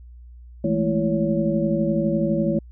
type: tone cluster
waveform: sine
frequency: 162.4 / 210.1 / 222 / 334.5 / 560 Hz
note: E3 / G#3 / A3 / E4 / C#5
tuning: -26 / +20 / +16 / +25 / +18 cents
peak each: -25 dBFS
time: 0.64-2.59 s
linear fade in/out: 5 ms
effects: added 60 Hz sine -40 dBFS peak until 2.71 s